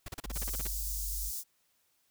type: noise bursts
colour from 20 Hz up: pink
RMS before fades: -40 dBFS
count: 11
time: 0.06-0.674 s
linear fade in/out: 5 ms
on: 24 ms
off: 35 ms
type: tone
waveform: sine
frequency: 49 Hz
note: G1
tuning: in tune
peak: -36 dBFS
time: 0.24-1.32 s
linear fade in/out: 50 ms
type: high-pass noise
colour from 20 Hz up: white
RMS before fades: -38 dBFS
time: 0.32-1.44 s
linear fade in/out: 50 ms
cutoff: 5300 Hz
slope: 24 dB/octave
effects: white hiss -73 dBFS RMS until 2.1 s